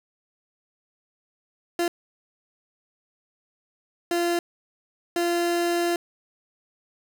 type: tone bursts at uneven times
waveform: 30% pulse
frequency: 344.8 Hz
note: F4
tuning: 22 cents flat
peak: -19 dBFS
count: 3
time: 1.79-1.88 / 4.11-4.39 / 5.16-5.96 s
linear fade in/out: 2 ms
effects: none